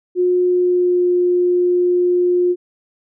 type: tone with pitch glide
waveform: sine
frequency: 360 to 356.3 Hz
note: F#4 to F4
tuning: -47 to +35 cents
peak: -12 dBFS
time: 0.15-2.56 s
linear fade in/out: 50 ms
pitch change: -18 cents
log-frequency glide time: 0.45-1.08 s
effects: none